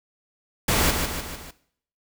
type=noise with echo; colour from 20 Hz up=pink; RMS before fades=-21 dBFS; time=0.68-0.91 s; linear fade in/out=5 ms; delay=150 ms; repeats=4; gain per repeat=-5 dB; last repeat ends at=1.51 s; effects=noise-tail reverb RT60 0.6 s tail -17 dB re dry